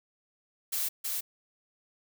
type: noise with echo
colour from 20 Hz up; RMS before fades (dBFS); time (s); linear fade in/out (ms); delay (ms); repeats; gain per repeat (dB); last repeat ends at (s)
blue; -31; 0.72-0.89; 10; 320; 1; -2; 1.21
effects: none